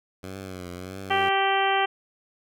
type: tone with vibrato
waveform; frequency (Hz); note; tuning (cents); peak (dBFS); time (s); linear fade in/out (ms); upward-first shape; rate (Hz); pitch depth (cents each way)
10% pulse; 92.5; F#2; 0; -27; 0.23-1.29; 5; triangle; 1.6; 89
type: harmonic tone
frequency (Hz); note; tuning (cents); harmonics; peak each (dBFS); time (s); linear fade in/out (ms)
390.1; G4; -8; 1 / 2 / 3 / 4 / 5 / 6 / 7 / 8; -28 / -23 / -29 / -30 / -30 / -33 / -33 / -31; 1.1-1.86; 10
effects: none